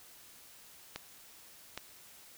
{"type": "clicks", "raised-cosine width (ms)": 0.2, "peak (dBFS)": -21, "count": 2, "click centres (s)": [0.96, 1.776], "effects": ["white hiss -56 dBFS RMS until 2.37 s"]}